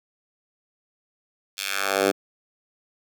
10% pulse tone with high-pass filter sweep, 98 Hz, G2, in tune, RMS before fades -24 dBFS, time 1.57-2.12 s, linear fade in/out 20 ms, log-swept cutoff 3700 to 310 Hz, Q 1.2, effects none

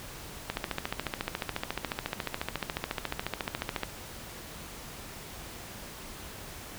click train, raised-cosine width 0.3 ms, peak -14 dBFS, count 48, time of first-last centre 0.5-3.833 s, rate 14.1 Hz, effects pink hiss -44 dBFS RMS until 6.78 s

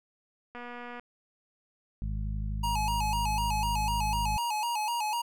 click train, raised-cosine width 0.5 ms, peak -28 dBFS, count 109, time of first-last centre 0.55-0.996 s, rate 242 Hz
harmonic tone, 52.1 Hz, G#1, 6 cents sharp, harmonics 1 / 2 / 3 / 4, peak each -31 / -37 / -41 / -43 dBFS, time 2.02-4.37 s, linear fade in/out 0 ms
square tone with vibrato, 897 Hz, A5, 33 cents sharp, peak -29 dBFS, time 2.63-5.22 s, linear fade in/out 10 ms, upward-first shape square, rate 4 Hz, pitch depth 93 cents each way
effects none

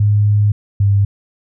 sine tone pair in turn, 103.83 / 100.19 Hz, G#2 / G2, 0 / +38 cents, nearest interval minor second, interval 62 cents, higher first, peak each -9 / -9 dBFS, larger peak neither, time 0-0.52 / 0.8-1.05 s, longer first, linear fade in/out 5 ms, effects none

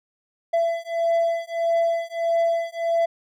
triangle beating tone pair, 670 / 671.6 Hz, E5 / E5, +28 / +32 cents, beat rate 1.6 Hz, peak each -21 / -21 dBFS, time 0.53-3.06 s, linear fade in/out 10 ms, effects none

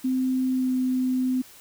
sine tone with pitch glide, 258.4 to 255.9 Hz, C4 to C4, -21 to -38 cents, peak -21 dBFS, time 0.04-1.42 s, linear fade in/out 10 ms, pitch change -17 cents, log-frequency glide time 0.51-0.73 s, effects white hiss -49 dBFS RMS until 1.6 s

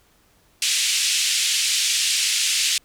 pink band-pass noise, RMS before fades -21 dBFS, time 0.62-2.78 s, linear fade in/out 2 ms, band 2600 to 9100 Hz, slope 24 dB/octave, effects pink hiss -59 dBFS RMS until 2.84 s

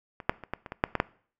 clicks, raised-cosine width 0.5 ms, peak -24 / -6 / -25 / -15 / -24 / -20 / -6 / -11 / -7 dBFS, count 9, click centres 0.202 / 0.295 / 0.437 / 0.536 / 0.662 / 0.721 / 0.839 / 0.953 / 1.001 s, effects noise-tail reverb RT60 0.5 s tail -21 dB re dry

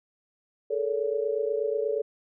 sine tone cluster, 428.2 / 456.5 / 566 Hz, A4 / A#4 / C#5, -47 / -36 / +36 cents, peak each -28 / -29 / -31 dBFS, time 0.7-2.02 s, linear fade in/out 10 ms, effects none

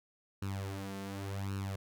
sawtooth tone with flanger, 98 Hz, G2, in tune, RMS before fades -39 dBFS, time 0.42-1.76 s, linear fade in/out 5 ms, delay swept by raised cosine 0.72 to 4.52 ms, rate 0.89 Hz, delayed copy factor +0.8, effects none

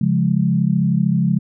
sine chord, Db major, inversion none, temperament equal, 138.59 / 174.61 / 207.7 Hz, Db3 / F3 / Ab3, 0 / 0 / 0 cents, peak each -19 / -17 / -19 dBFS, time 0.01-1.39 s, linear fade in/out 5 ms, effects none

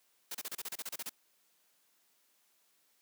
white noise bursts, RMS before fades -40 dBFS, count 12, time 0.31-1.095 s, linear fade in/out 5 ms, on 37 ms, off 31 ms, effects white hiss -72 dBFS RMS until 3.01 s + high-pass 200 Hz 12 dB/octave

